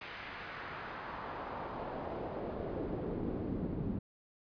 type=noise with band-pass filter sweep; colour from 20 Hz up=brown; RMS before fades=-40 dBFS; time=0.01-3.99 s; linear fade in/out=5 ms; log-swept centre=2300 to 220 Hz; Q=1.4; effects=resampled to 11025 Hz